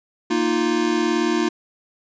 square chord, Bb suspended fourth, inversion none, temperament equal, 233.1 / 311.1 / 349.2 Hz, Bb3 / Eb4 / F4, 0 / 0 / 0 cents, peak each -25 / -23 / -22 dBFS, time 0.3-1.49 s, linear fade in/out 10 ms, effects resampled to 16000 Hz

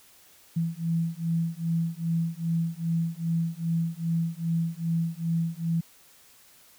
sine beating tone pair, 164.81 / 167.31 Hz, E3 / E3, 0 / +26 cents, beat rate 2.5 Hz, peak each -28 dBFS, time 0.56-5.81 s, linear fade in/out 10 ms, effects white hiss -56 dBFS RMS until 6.78 s

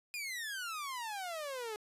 sawtooth exponential sweep, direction down, 2489 to 415.3 Hz, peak -35 dBFS, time 0.14-1.76 s, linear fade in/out 0 ms, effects resampled to 32000 Hz

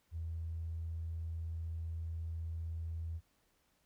triangle tone with tanh clipping, 82 Hz, E2, 9 cents flat, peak -37 dBFS, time 0.11-3.21 s, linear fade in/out 50 ms, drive 2 dB, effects pink hiss -75 dBFS RMS until 3.85 s

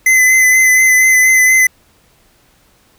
square tone with vibrato, 2034 Hz, C7, 50 cents flat, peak -7 dBFS, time 0.06-1.67 s, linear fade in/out 5 ms, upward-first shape sine, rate 4.2 Hz, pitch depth 22 cents each way, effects pink hiss -52 dBFS RMS until 2.98 s

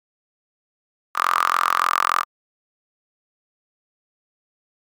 sawtooth tone with high-pass filter, 43.49 Hz, F1, 6 cents flat, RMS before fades -20 dBFS, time 1.14-2.25 s, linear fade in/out 50 ms, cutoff 1200 Hz, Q 9.7, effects Opus 48 kbps

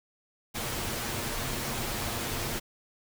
pink noise with comb filter, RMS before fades -33 dBFS, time 0.54-2.6 s, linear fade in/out 20 ms, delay 8.6 ms, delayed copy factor +0.5, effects none

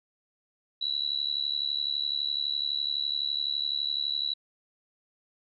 sine tone with amplitude modulation, 3928 Hz, B7, 10 cents flat, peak -23 dBFS, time 0.81-4.34 s, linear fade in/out 10 ms, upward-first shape sine, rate 71.9 Hz, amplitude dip 95%, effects none

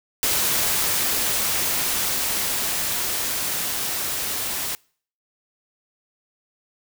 white noise with level ramp, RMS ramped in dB -21 to -27 dBFS, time 0.23-4.75 s, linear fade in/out 0 ms, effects noise-tail reverb RT60 0.5 s tail -26 dB re dry

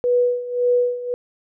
sine tone with tremolo, 490 Hz, B4, 14 cents flat, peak -13 dBFS, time 0.04-1.14 s, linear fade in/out 0 ms, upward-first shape sine, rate 1.8 Hz, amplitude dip 80%, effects none

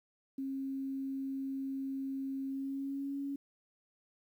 sine tone with pitch glide, 270 to 278.9 Hz, C#4 to C#4, -45 to +11 cents, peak -35 dBFS, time 0.38-3.36 s, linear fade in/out 5 ms, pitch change +56 cents, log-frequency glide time 2.5-3.17 s, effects 11-bit

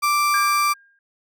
35% pulse tone, 1174.7 Hz, D6, in tune, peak -15 dBFS, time 0.02-0.74 s, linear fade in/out 20 ms
sine tone with exponential decay, 1611 Hz, G6, 47 cents sharp, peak -21 dBFS, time 0.34-0.99 s, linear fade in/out 2 ms, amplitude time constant 140 ms
effects none

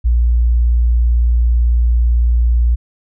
sine tone, 59 Hz, A#1, 22 cents sharp, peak -9 dBFS, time 0.04-2.76 s, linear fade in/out 20 ms, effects none

